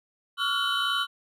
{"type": "tone cluster", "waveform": "triangle", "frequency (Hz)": [1128, 1377, 1439, 3039, 3848], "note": ["C#6", "F6", "F#6", "F#7", "B7"], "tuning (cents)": [30, -25, -49, 46, -46], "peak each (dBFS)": [-29, -29, -29, -27, -33], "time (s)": [0.37, 1.07], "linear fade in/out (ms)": 50, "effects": []}